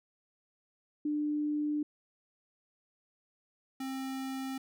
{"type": "tone pair in turn", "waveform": ["sine", "square"], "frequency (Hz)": [297.9, 265.4], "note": ["D4", "C4"], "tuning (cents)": [25, 25], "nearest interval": "major second", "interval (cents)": 200, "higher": "first", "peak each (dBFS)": [-29, -36], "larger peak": "first", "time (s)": [[1.05, 1.83], [3.8, 4.58]], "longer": "neither", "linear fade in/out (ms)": 5, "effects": []}